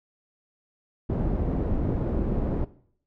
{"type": "low-pass noise", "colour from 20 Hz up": "pink", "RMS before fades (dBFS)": -26, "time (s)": [1.09, 2.65], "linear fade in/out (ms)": 10, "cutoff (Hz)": 420, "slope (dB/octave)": 12, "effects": ["noise-tail reverb RT60 0.6 s tail -18 dB re dry"]}